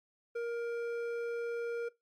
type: tone with hard clipping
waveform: sine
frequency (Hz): 469.5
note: A#4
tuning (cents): +12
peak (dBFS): -35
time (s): 0.35-1.89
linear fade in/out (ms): 10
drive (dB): 8
effects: noise-tail reverb RT60 0.2 s tail -21 dB re dry + MP3 64 kbps